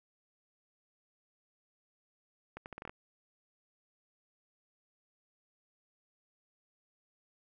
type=accelerating click train; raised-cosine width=0.5 ms; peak=-28 dBFS; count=8; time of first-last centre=2.57-2.895 s; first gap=89 ms; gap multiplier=0.77; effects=none